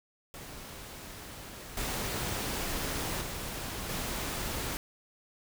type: noise with level steps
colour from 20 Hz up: pink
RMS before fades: -45 / -34 / -38 / -35 dBFS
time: 0.34-4.77 s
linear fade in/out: 0 ms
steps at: 1.77 / 3.21 / 3.89 s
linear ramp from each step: 2 ms
effects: none